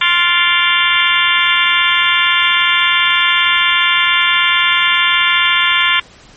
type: harmonic tone with a mistuned harmonic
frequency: 349.2 Hz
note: F4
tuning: in tune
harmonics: 3 / 4 / 5 / 6 / 7 / 8 / 9 / 10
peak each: -18 / -18 / -18 / -18 / -18 / -18 / -18 / -18 dBFS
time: 0.01-6 s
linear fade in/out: 5 ms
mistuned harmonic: 7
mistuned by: -80 cents
effects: pink hiss -42 dBFS RMS until 6.36 s + MP3 32 kbps